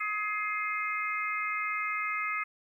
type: harmonic tone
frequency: 421 Hz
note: G#4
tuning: 24 cents sharp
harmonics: 3 / 4 / 5 / 6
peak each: -33 / -42 / -33 / -38 dBFS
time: 0-2.44 s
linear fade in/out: 10 ms
effects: 11-bit